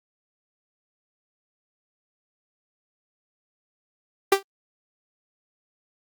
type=tone with exponential decay; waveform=sawtooth; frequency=392 Hz; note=G4; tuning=in tune; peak=-7 dBFS; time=4.32-4.43 s; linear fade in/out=5 ms; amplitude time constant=22 ms; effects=Opus 32 kbps